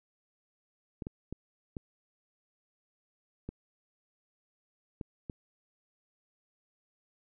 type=clicks; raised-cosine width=3 ms; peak=-25 dBFS; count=7; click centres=1.022 / 1.069 / 1.326 / 1.768 / 3.49 / 5.012 / 5.298 s; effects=none